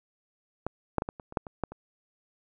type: clicks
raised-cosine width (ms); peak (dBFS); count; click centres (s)
1; -16 / -10 / -15 / -19 / -28 / -29 / -11 / -26 / -14 / -28; 10; 0.666 / 0.983 / 1.021 / 1.089 / 1.198 / 1.324 / 1.372 / 1.468 / 1.637 / 1.72
effects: none